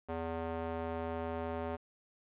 square tone with band-pass filter, 82.41 Hz, E2, in tune, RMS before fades -38 dBFS, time 0.08-1.77 s, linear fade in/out 20 ms, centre 630 Hz, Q 1.1, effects resampled to 8000 Hz + 11-bit

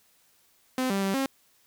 sawtooth tone with pitch steps, 257.3 / 196.3 / 194.5 / 269.5 Hz, C4 / G3 / G3 / C#4, -29 / +3 / -13 / -49 cents, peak -21 dBFS, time 0.78-1.26 s, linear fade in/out 2 ms, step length 120 ms, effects white hiss -64 dBFS RMS until 1.66 s

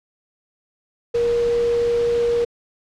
sine tone in noise, 473 Hz, A#4, 25 cents sharp, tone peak -16 dBFS, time 1.14-2.45 s, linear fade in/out 10 ms, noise pink, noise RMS -34 dBFS, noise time 1.14-2.45 s, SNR +15 dB, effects low-pass 5000 Hz 12 dB/octave

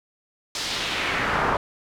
brown noise with band-pass filter sweep, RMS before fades -25 dBFS, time 0.55-1.57 s, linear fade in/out 2 ms, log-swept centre 5500 to 1000 Hz, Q 1.5, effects none

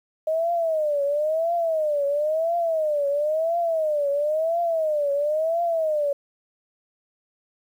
sine tone with vibrato, 622.3 Hz, D#5, in tune, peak -20 dBFS, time 0.27-6.13 s, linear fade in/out 5 ms, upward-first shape triangle, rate 0.98 Hz, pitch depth 190 cents each way, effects 9-bit

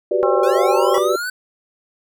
sine chord, G major seventh, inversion third, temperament equal, 370 / 392 / 493.9 / 587.3 Hz, F#4 / G4 / B4 / D5, 0 / 0 / 0 / 0 cents, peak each -20 / -21 / -21 / -20 dBFS, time 0.11-1.16 s, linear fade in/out 5 ms
harmonic tone, 268.2 Hz, C4, 43 cents sharp, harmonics 2 / 3 / 4 / 5, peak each -21 / -23 / -24 / -25 dBFS, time 0.23-0.98 s, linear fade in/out 0 ms
square linear sweep, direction up, 468.5 to 1533 Hz, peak -23 dBFS, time 0.43-1.3 s, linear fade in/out 5 ms
25% pulse tone with exponential decay, 979 Hz, B5, 15 cents flat, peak -18 dBFS, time 0.94-1.12 s, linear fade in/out 5 ms, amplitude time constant 38 ms
effects none

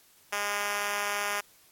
5% pulse tone with high-pass filter, 204.5 Hz, G#3, 26 cents flat, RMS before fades -31 dBFS, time 0.32-1.41 s, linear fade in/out 10 ms, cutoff 560 Hz, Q 0.64, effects white hiss -60 dBFS RMS until 1.71 s + AAC 64 kbps

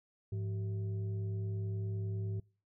sine tone with frequency modulation, 104.1 Hz, G#2, 5 cents sharp, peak -34 dBFS, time 0.32-2.4 s, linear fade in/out 5 ms, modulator 278 Hz, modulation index 0.44, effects noise-tail reverb RT60 0.4 s tail -26 dB re dry

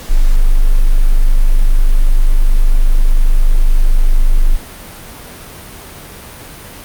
sine tone, 25.03 Hz, G0, 37 cents sharp, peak -4 dBFS, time 0.09-4.57 s, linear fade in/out 20 ms, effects pink hiss -32 dBFS RMS until 6.84 s + Opus 48 kbps

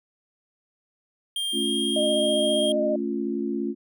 square tone with pitch glide, 3200 to 3228 Hz, G7 to G#7, +35 to -50 cents, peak -26 dBFS, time 1.36-2.72 s, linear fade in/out 2 ms, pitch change +15 cents, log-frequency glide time 1.56-1.68 s
sine chord, A augmented, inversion none, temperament equal, 220 / 277.2 / 349.2 Hz, A3 / C#4 / E#4, 0 / 0 / 0 cents, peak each -29 dBFS, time 1.52-3.75 s, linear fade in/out 50 ms
sine tone with vibrato, 610 Hz, D#5, 34 cents flat, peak -22 dBFS, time 1.96-2.96 s, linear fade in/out 5 ms, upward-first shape square, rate 15 Hz, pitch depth 17 cents each way
effects none

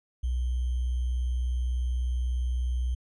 sine tone with sample-and-hold, 61.74 Hz, B1, in tune, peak -25 dBFS, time 0.23-2.95 s, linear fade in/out 10 ms, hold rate 3150 Hz, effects resampled to 24000 Hz

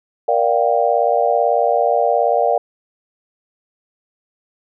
sine chord, G minor seventh, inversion first, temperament just, 470.4 / 588 / 705.6 / 784 Hz, Bb4 / D5 / F5 / G5, +16 / +2 / +18 / 0 cents, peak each -19 / -18 / -17 / -20 dBFS, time 0.28-2.58 s, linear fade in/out 5 ms, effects none

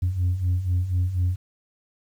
sine beating tone pair, 87.31 / 91.41 Hz, F2 / F#2, 0 / -20 cents, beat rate 4.1 Hz, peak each -25 / -20 dBFS, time 0.02-1.36 s, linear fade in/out 10 ms, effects tanh soft clip ceiling -17 dBFS + 9-bit

